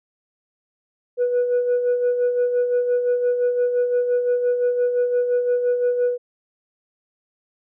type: tone with tremolo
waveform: sine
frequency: 490 Hz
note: B4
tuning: 14 cents flat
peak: -13 dBFS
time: 1.17-6.18 s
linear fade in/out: 50 ms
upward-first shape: sine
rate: 5.8 Hz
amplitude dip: 55%
effects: tanh soft clip ceiling -14 dBFS